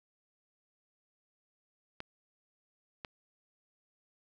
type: clicks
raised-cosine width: 0.3 ms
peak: -24 dBFS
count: 2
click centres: 2.004 / 3.048 s
effects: none

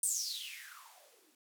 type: noise with band-pass filter sweep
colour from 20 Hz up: violet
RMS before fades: -41 dBFS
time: 0.03-1.35 s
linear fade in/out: 2 ms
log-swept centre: 9000 to 260 Hz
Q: 8.7
effects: none

